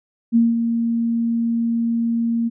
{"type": "tone with ADSR envelope", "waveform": "sine", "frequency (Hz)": 231.7, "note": "A#3", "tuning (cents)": -10, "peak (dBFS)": -10, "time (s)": [0.32, 2.5], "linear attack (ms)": 38, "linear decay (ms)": 190, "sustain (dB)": -7, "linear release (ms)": 28, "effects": []}